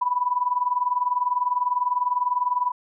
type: tone with tremolo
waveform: sine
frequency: 987.8 Hz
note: B5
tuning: in tune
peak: -17 dBFS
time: 0.01-2.72 s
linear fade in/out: 10 ms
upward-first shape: sine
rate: 20 Hz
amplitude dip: 80%
effects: none